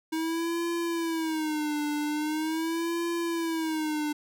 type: tone with vibrato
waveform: square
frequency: 317.5 Hz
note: D#4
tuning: 35 cents sharp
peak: -28 dBFS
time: 0.12-4.13 s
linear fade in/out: 10 ms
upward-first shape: sine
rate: 0.42 Hz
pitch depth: 120 cents each way
effects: none